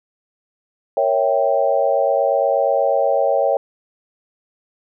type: chord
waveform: sine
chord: A# diminished seventh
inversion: none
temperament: equal with one note detuned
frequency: 466.2 / 554.4 / 655.1 / 784 Hz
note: A#4 / C#5 / E5 / G5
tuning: 0 / 0 / -11 / 0 cents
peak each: -23 / -17 / -20 / -21 dBFS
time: 0.97-3.57 s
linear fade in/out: 2 ms
effects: none